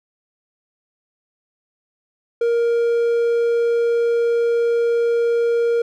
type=tone; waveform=triangle; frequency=468.5 Hz; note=A#4; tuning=9 cents sharp; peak=-13 dBFS; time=2.41-5.82 s; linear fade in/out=5 ms; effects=none